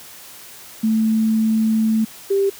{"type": "tone pair in turn", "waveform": "sine", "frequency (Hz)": [220.5, 394.1], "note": ["A3", "G4"], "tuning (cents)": [4, 9], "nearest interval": "minor seventh", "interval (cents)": 1005, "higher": "second", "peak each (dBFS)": -14, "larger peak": "neither", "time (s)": [[0.83, 2.05], [2.3, 2.5]], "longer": "first", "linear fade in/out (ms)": 10, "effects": ["white hiss -40 dBFS RMS until 2.59 s", "high-pass 60 Hz 12 dB/octave"]}